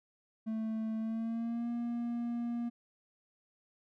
triangle tone with pitch glide, 220.9 to 236.8 Hz, A3 to A#3, +7 to +27 cents, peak -31 dBFS, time 0.46-2.7 s, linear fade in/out 20 ms, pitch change +120 cents, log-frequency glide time 0.98-1.69 s, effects none

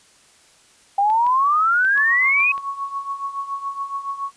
sine exponential sweep, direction up, 784 to 2561 Hz, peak -14 dBFS, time 0.98-2.52 s, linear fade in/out 5 ms
clicks, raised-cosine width 0.3 ms, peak -22 dBFS, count 6, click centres 1.101 / 1.266 / 1.849 / 1.977 / 2.403 / 2.579 s
sine tone with tremolo, 1108.7 Hz, C#6, in tune, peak -21 dBFS, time 1.95-4.32 s, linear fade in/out 50 ms, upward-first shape triangle, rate 7.1 Hz, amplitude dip 80%
effects white hiss -53 dBFS RMS until 4.36 s + resampled to 22050 Hz

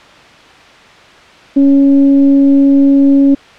sine tone with frequency modulation, 277.2 Hz, C#4, in tune, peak -4 dBFS, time 1.56-3.35 s, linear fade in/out 10 ms, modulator 279 Hz, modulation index 0.31, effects white hiss -38 dBFS RMS until 3.58 s + low-pass 3000 Hz 12 dB/octave

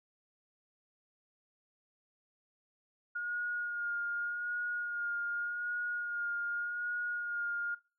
sine tone with vibrato, 1428 Hz, F6, 38 cents sharp, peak -33 dBFS, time 3.15-7.75 s, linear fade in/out 10 ms, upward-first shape sine, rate 0.85 Hz, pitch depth 19 cents each way, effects noise-tail reverb RT60 0.3 s tail -19 dB re dry

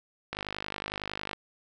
click train, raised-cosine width 0.3 ms, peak -17 dBFS, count 52, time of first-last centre 0.33-1.332 s, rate 50.9 Hz, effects none

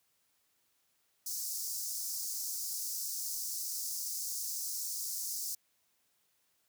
pink high-pass noise, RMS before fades -38 dBFS, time 1.26-5.55 s, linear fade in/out 5 ms, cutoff 5000 Hz, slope 48 dB/octave, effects white hiss -75 dBFS RMS until 6.68 s + high-pass 60 Hz 12 dB/octave

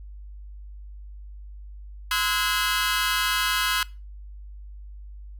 20% pulse tone cluster, 1029 / 1293 / 1459 / 1643 Hz, C6 / E6 / F#6 / G#6, -29 / -34 / -25 / -19 cents, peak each -23 dBFS, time 2.11-3.83 s, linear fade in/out 2 ms, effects noise-tail reverb RT60 0.3 s tail -22 dB re dry + added 50 Hz sine -38 dBFS peak until 5.39 s

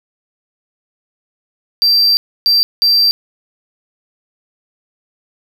triangle tone bursts at uneven times, 4699 Hz, D8, in tune, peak -7 dBFS, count 3, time 1.82-2.17 / 2.46-2.63 / 2.82-3.11 s, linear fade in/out 0 ms, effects none

